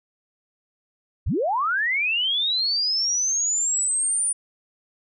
sine linear sweep, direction up, 32.71 to 9450 Hz, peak -20 dBFS, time 1.26-4.33 s, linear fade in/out 10 ms, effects none

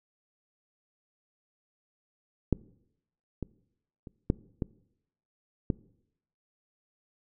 clicks, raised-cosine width 3 ms, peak -10 / -20 / -30 / -10 / -16 / -13 dBFS, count 6, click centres 2.527 / 3.427 / 4.072 / 4.301 / 4.622 / 5.702 s, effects noise-tail reverb RT60 0.8 s tail -22 dB re dry

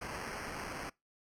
white noise with sample-and-hold, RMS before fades -42 dBFS, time 0.01-0.9 s, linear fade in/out 10 ms, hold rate 3675 Hz, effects noise-tail reverb RT60 0.2 s tail -23 dB re dry + low-pass 11000 Hz 12 dB/octave

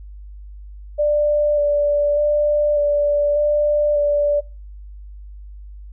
sine tone with vibrato, 587.3 Hz, D5, in tune, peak -14 dBFS, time 0.98-4.41 s, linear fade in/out 20 ms, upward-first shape square, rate 0.84 Hz, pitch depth 13 cents each way, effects noise-tail reverb RT60 0.4 s tail -25 dB re dry + added 50 Hz sine -34 dBFS peak until 5.92 s

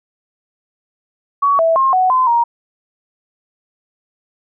sine tone with pitch steps, 1126 / 656 / 1067 / 743 / 1026 / 940 Hz, C#6 / E5 / C6 / F#5 / C6 / A#5, +27 / -9 / +34 / +7 / -34 / +14 cents, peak -10 dBFS, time 1.42-2.44 s, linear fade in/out 10 ms, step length 170 ms, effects none

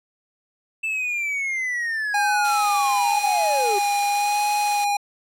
triangle linear sweep, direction down, 2655 to 380 Hz, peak -21 dBFS, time 0.83-3.79 s, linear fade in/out 10 ms
square tone with vibrato, 822 Hz, G#5, 18 cents flat, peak -20 dBFS, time 2.14-4.97 s, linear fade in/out 5 ms, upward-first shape sine, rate 0.95 Hz, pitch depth 18 cents each way
white high-pass noise, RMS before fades -33 dBFS, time 2.44-4.85 s, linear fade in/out 10 ms, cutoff 520 Hz, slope 24 dB/octave
effects low-pass 12000 Hz 12 dB/octave

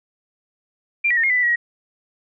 sine tone with pitch steps, 2379 / 1929 / 1831 / 2140 / 1998 / 1981 / 1914 / 1899 Hz, D7 / B6 / A#6 / C7 / B6 / B6 / A#6 / A#6, +22 / -41 / -32 / +38 / +20 / +5 / +45 / +32 cents, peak -15 dBFS, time 1.04-1.56 s, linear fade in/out 10 ms, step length 65 ms, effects none

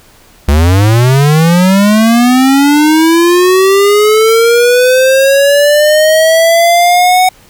square linear sweep, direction up, 68.5 to 745 Hz, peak -5 dBFS, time 0.48-7.29 s, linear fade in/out 5 ms, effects pink hiss -42 dBFS RMS until 7.49 s

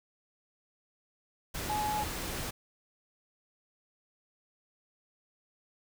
sine tone in noise, 845 Hz, G#5, 30 cents sharp, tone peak -30 dBFS, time 1.69-2.04 s, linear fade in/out 10 ms, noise pink, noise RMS -37 dBFS, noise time 1.54-2.51 s, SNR +4 dB, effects none

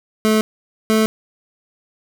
25% pulse tone pair in turn, 216.9 / 218.8 Hz, A3 / A3, -25 / -9 cents, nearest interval unison, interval 16 cents, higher second, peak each -9 dBFS, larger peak neither, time 0.25-0.41 / 0.9-1.06 s, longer neither, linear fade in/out 0 ms, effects none

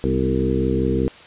harmonic tone with a mistuned harmonic, 65.41 Hz, C2, in tune, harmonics 1 / 2 / 3 / 4 / 5 / 6 / 7, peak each -25 / -25 / -25 / -25 / -25 / -25 / -25 dBFS, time 0.04-1.08 s, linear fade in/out 0 ms, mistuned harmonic 4, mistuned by -41 cents, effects white hiss -43 dBFS RMS until 1.26 s + resampled to 8000 Hz

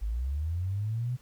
sine linear sweep, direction up, 48.87 to 127.6 Hz, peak -28 dBFS, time 0.01-1.17 s, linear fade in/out 20 ms, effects pink hiss -61 dBFS RMS until 1.21 s

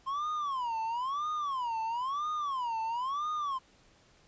triangle tone with vibrato, 1046.5 Hz, C6, in tune, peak -29 dBFS, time 0.06-3.59 s, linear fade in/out 20 ms, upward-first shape sine, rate 1 Hz, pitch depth 280 cents each way, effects pink hiss -63 dBFS RMS until 4.27 s + resampled to 16000 Hz

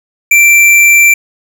sine tone with tanh clipping, 2349 Hz, D7, in tune, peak -4 dBFS, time 0.31-1.14 s, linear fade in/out 5 ms, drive 18 dB, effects none

